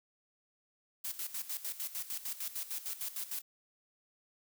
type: noise with tremolo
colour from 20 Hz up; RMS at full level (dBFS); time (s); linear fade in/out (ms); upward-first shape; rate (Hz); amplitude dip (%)
blue; -38; 1.04-3.42; 10; square; 6.6; 75
effects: none